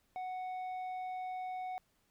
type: tone with tanh clipping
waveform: sine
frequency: 740 Hz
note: F#5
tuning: in tune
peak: -39 dBFS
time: 0.16-1.78 s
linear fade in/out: 0 ms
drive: 6 dB
effects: pink hiss -75 dBFS RMS until 2.1 s